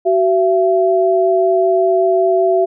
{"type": "tone pair together", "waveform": "sine", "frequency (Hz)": [377.4, 673], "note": ["F#4", "E5"], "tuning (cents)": [34, 36], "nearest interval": "minor seventh", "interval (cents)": 1002, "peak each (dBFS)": -13, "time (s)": [0.05, 2.66], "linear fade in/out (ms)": 20, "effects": []}